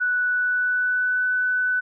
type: tone with pitch glide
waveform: sine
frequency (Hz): 1480 to 1498.1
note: F#6 to F#6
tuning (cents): 0 to +21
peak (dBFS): -19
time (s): 0-1.81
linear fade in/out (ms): 20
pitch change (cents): +21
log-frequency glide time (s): 0.29-1.23
effects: none